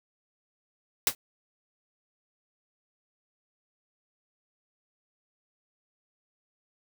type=noise with exponential decay; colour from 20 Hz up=white; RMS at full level=-18 dBFS; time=1.07-1.15 s; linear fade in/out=2 ms; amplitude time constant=17 ms; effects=none